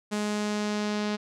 sawtooth tone with low-pass filter sweep, 209.3 Hz, G#3, 14 cents sharp, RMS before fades -29 dBFS, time 0.11-1.17 s, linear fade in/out 20 ms, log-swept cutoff 8300 to 4800 Hz, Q 1.4, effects none

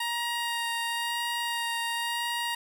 15% pulse tone with vibrato, 939 Hz, A#5, 12 cents sharp, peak -22 dBFS, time 0-2.55 s, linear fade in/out 5 ms, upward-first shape sine, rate 0.97 Hz, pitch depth 12 cents each way, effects none

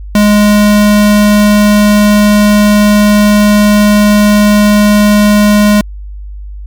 square tone, 207.9 Hz, G#3, 2 cents sharp, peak -4 dBFS, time 0.15-5.81 s, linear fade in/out 2 ms, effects added 50 Hz sine -21 dBFS peak until 6.66 s + MP3 96 kbps

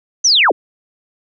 sine linear sweep, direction down, 6272 to 196.5 Hz, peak -8 dBFS, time 0.24-0.52 s, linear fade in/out 10 ms, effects none

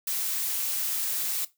blue noise, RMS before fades -29 dBFS, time 0.07-1.45 s, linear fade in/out 5 ms, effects noise-tail reverb RT60 0.2 s tail -17 dB re dry

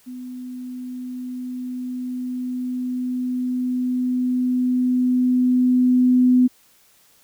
sine tone with level ramp, 251.2 Hz, B3, 30 cents sharp, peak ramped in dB -31 to -11 dBFS, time 0.06-6.48 s, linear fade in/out 20 ms, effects white hiss -56 dBFS RMS until 7.23 s

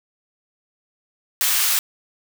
white high-pass noise, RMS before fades -19 dBFS, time 1.41-1.79 s, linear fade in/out 0 ms, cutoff 1200 Hz, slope 12 dB/octave, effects none

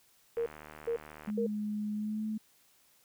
sine tone bursts, 466.2 Hz, A#4, in tune, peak -29 dBFS, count 3, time 0.37-1.466 s, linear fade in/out 5 ms, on 92 ms, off 410 ms
click train, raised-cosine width 0.5 ms, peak -32 dBFS, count 72, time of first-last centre 0.37-1.301 s, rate 76.3 Hz
sine tone with pitch glide, 210 to 216.5 Hz, G#3 to A3, +19 to -28 cents, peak -32 dBFS, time 1.27-2.38 s, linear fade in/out 10 ms, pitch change +53 cents, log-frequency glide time 1.93-2.25 s
effects white hiss -66 dBFS RMS until 3.04 s

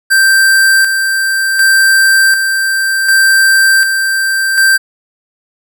square tone with tremolo, 1568 Hz, G6, in tune, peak -6 dBFS, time 0.1-4.78 s, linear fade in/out 20 ms, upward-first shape square, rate 0.67 Hz, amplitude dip 45%, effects none

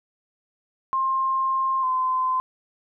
sine tone pair in turn, 1060 / 1029.8 Hz, C6 / C6, +22 / -28 cents, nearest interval minor second, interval 50 cents, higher first, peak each -20 dBFS, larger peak neither, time 0.93-1.83 / 1.83-2.4 s, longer first, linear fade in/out 0 ms, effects none

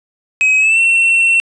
triangle tone with pitch glide, 2541 to 2708 Hz, D#7 to E7, +36 to +46 cents, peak -7 dBFS, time 0.41-1.4 s, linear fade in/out 0 ms, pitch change +110 cents, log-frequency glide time 0.59-0.79 s, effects resampled to 22050 Hz

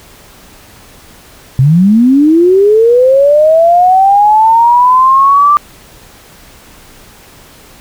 sine linear sweep, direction up, 125 to 1184 Hz, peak -3 dBFS, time 1.59-5.57 s, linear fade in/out 0 ms, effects pink hiss -38 dBFS RMS until 7.8 s

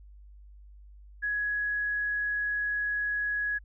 sine tone, 1674 Hz, G#6, 13 cents sharp, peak -27 dBFS, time 1.22-3.59 s, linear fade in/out 20 ms, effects added 50 Hz sine -48 dBFS peak until 3.64 s

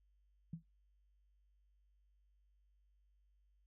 sine tone with exponential decay, 164.81 Hz, E3, in tune, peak -38 dBFS, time 0.53-0.63 s, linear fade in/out 5 ms, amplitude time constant 21 ms, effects noise-tail reverb RT60 0.2 s tail -19 dB re dry + added 50 Hz sine -70 dBFS peak until 3.66 s

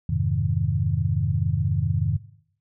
sine chord, F minor seventh, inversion none, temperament equal, 87.31 / 103.83 / 130.81 / 155.56 Hz, F2 / Ab2 / C3 / Eb3, 0 / 0 / 0 / 0 cents, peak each -26 dBFS, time 0.09-2.17 s, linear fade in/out 5 ms, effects noise-tail reverb RT60 0.7 s tail -19 dB re dry

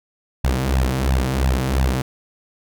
sawtooth tone with flanger, 65.2 Hz, C2, 5 cents flat, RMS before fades -19 dBFS, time 0.44-2.02 s, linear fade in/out 5 ms, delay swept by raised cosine 1.1 to 7 ms, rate 2.9 Hz, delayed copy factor +0.85, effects none

